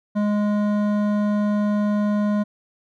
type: tone with hard clipping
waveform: sine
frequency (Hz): 207.7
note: G#3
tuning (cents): 0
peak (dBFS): -20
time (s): 0.15-2.44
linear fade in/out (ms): 20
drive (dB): 12
effects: none